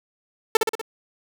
sawtooth tone with echo, 443.9 Hz, A4, 15 cents sharp, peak -8 dBFS, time 0.55-0.57 s, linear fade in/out 2 ms, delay 61 ms, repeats 4, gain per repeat -4 dB, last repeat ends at 0.814 s, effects none

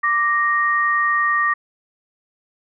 sine tone pair together, 1174.7 / 1864.7 Hz, D6 / A#6, 0 / 0 cents, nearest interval minor sixth, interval 800 cents, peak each -18 dBFS, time 0.03-1.54 s, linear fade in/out 10 ms, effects none

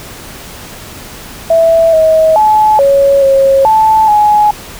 sine tone with pitch steps, 659 / 637 / 858 / 555 / 543 / 875 / 840 Hz, E5 / D#5 / A5 / C#5 / C#5 / A5 / G#5, -1 / +41 / -44 / +2 / -36 / -10 / +19 cents, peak -4 dBFS, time 1.5-4.51 s, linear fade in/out 5 ms, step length 430 ms, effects pink hiss -29 dBFS RMS until 4.79 s

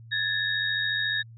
sine tone cluster, 1676 / 1770 / 3753 Hz, G#6 / A6 / A#7, +15 / +10 / +11 cents, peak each -29 dBFS, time 0.11-1.23 s, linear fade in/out 20 ms, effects added 114 Hz sine -44 dBFS peak until 1.37 s

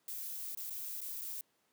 violet noise with dropouts, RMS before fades -42 dBFS, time 0.08-1.41 s, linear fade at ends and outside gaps 1 ms, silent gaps 0.55-0.573 / 0.698-0.705 / 1.007-1.015 / 1.212-1.217 s, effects pink hiss -75 dBFS RMS until 1.72 s + high-pass 200 Hz 12 dB/octave

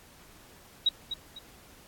sine tone with echo, 3833 Hz, A#7, 47 cents sharp, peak -20 dBFS, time 0.86-0.89 s, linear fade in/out 5 ms, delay 250 ms, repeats 2, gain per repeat -10 dB, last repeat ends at 1.39 s, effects pink hiss -55 dBFS RMS until 1.87 s + AAC 64 kbps

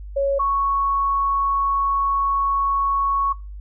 sine tone pair in turn, 554.4 / 1108.8 Hz, C#5 / C#6, 0 / 0 cents, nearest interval octave, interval 1200 cents, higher second, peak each -17 / -17 dBFS, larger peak neither, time 0.16-0.39 / 0.39-3.33 s, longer second, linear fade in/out 10 ms, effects noise-tail reverb RT60 0.3 s tail -21 dB re dry + added 50 Hz sine -32 dBFS peak until 3.6 s

